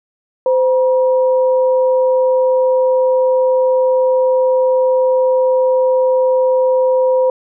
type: tone pair together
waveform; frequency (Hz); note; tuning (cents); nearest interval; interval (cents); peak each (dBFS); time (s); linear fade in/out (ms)
sine; 515.3 / 958; C5 / A#5; -27 / +47; major seventh; 1074; -10 / -22; 0.46-7.3; 2
effects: none